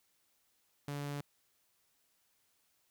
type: tone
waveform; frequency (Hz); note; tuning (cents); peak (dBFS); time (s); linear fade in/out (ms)
sawtooth; 143.7; D3; -37; -34; 0.88-1.21; 2
effects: white hiss -75 dBFS RMS until 2.9 s